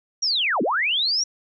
sine linear two-way sweep, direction down then up, 5800 to 190.5 to 5800 Hz, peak -19 dBFS, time 0.22-1.24 s, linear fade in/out 10 ms, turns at 0.62 s, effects none

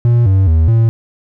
triangle tone with pitch steps, 119 / 95.9 / 80.1 / 114 Hz, A#2 / G2 / E2 / A#2, +36 / -37 / -49 / -38 cents, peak -5 dBFS, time 0.05-0.89 s, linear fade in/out 0 ms, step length 210 ms, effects none

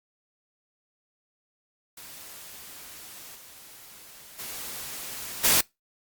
white noise with level steps, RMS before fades -44 / -48 / -37 / -20 dBFS, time 1.97-5.61 s, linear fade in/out 5 ms, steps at 3.34 / 4.38 / 5.43 s, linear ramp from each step 20 ms, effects noise-tail reverb RT60 0.2 s tail -24 dB re dry + Opus 48 kbps

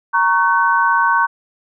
sine chord, F# major, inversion first, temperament equal with one note detuned, 932.3 / 1108.7 / 1515.4 Hz, A#5 / C#6 / F#6, 0 / 0 / +41 cents, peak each -16 dBFS, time 0.13-1.27 s, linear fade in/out 20 ms, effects none

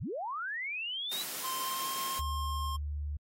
sine linear sweep, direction up, 49.53 to 4034 Hz, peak -34 dBFS, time 0-1.24 s, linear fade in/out 20 ms
white high-pass noise, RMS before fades -39 dBFS, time 1.11-2.2 s, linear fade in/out 10 ms, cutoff 150 Hz, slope 48 dB/octave
square tone with pitch glide, 1046.5 to 1066 Hz, C6 to C6, 0 to +32 cents, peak -36 dBFS, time 1.43-2.77 s, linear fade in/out 20 ms, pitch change +32 cents, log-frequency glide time 1.59-1.88 s
sine tone, 73.42 Hz, D2, in tune, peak -33 dBFS, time 2.19-3.17 s, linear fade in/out 5 ms
effects AAC 48 kbps

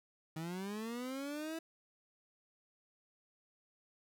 30% pulse linear sweep, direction up, 155.6 to 329.6 Hz, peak -37 dBFS, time 0.36-1.59 s, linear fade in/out 5 ms, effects none

